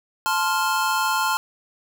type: chord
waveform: square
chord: F major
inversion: first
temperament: just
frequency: 873.1 / 1047.7 / 1396.9 Hz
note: A5 / C6 / F6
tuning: -14 / +2 / 0 cents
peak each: -25 dBFS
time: 0.26-1.37 s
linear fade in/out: 0 ms
effects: none